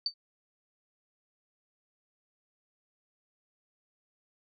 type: tone with exponential decay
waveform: sine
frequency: 4576 Hz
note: D8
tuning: 46 cents flat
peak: -23 dBFS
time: 0.06-0.14 s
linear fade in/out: 2 ms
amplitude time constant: 16 ms
effects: none